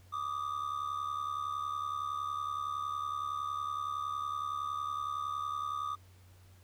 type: ring-modulated tone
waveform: triangle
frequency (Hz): 1200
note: D6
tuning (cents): +37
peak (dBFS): -29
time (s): 0.12-5.96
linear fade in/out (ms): 20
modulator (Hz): 35.4
effects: added 92 Hz sine -56 dBFS peak until 6.63 s + pink hiss -65 dBFS RMS until 6.63 s